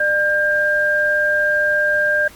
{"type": "tone pair together", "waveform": "sine", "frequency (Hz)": [599, 1599.1], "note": ["D5", "G6"], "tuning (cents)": [34, 34], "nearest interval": "octave + perfect fourth", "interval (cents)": 1700, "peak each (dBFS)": [-20, -15], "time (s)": [0, 2.28], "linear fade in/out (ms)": 5, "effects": ["pink hiss -43 dBFS RMS until 2.35 s", "Opus 32 kbps"]}